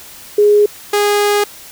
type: tone pair in turn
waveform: sine / sawtooth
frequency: 415.3 / 411.7 Hz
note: G#4 / G#4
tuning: 0 / -15 cents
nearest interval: unison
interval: 15 cents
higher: first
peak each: -6 / -7 dBFS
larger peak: first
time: 0.38-0.66 / 0.93-1.44 s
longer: second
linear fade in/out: 5 ms
effects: white hiss -36 dBFS RMS until 1.71 s